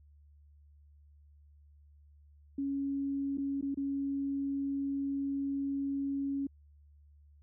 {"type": "tone with dropouts", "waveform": "sine", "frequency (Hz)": 277.2, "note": "C#4", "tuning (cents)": 0, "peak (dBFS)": -31, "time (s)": [2.58, 6.47], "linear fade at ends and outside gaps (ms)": 5, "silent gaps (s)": [[3.374, 3.381], [3.612, 3.625], [3.745, 3.772]], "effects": ["added 73 Hz sine -57 dBFS peak until 7.42 s"]}